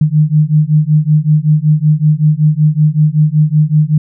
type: beating tone pair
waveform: sine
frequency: 150 / 155.3 Hz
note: D3 / D#3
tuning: +37 / -3 cents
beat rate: 5.3 Hz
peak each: -10 dBFS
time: 0.01-3.98 s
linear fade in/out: 5 ms
effects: none